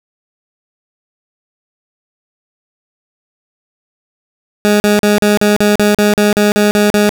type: tone bursts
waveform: 20% pulse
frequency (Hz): 207.7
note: G#3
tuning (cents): 0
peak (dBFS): -3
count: 13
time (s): 4.65-7.092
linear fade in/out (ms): 0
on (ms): 150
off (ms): 41
effects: none